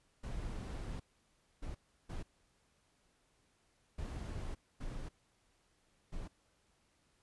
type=noise bursts at uneven times; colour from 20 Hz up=brown; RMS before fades=-42 dBFS; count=6; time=0.23-1 / 1.62-1.75 / 2.09-2.23 / 3.98-4.55 / 4.8-5.09 / 6.12-6.28 s; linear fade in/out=10 ms; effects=pink hiss -74 dBFS RMS until 7.22 s + resampled to 24000 Hz